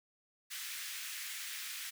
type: high-pass noise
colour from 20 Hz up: pink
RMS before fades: -43 dBFS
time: 0.5-1.91 s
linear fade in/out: 20 ms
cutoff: 1700 Hz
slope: 24 dB/octave
effects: none